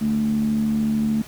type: tone with band-pass filter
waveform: 15% pulse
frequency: 73.42 Hz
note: D2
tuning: in tune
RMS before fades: -21 dBFS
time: 0.01-1.22 s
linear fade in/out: 5 ms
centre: 220 Hz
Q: 8.2
effects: pink hiss -42 dBFS RMS until 1.27 s